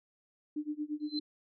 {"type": "tone with tremolo", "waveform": "sine", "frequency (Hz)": 299.9, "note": "D4", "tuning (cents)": 36, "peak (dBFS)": -31, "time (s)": [0.56, 1.2], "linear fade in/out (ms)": 5, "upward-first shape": "sine", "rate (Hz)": 8.7, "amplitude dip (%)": 95}
{"type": "tone with exponential growth", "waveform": "sine", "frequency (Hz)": 4079, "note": "C8", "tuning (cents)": -45, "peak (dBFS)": -32, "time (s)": [1, 1.19], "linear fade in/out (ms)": 2, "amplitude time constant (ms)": 41}
{"effects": []}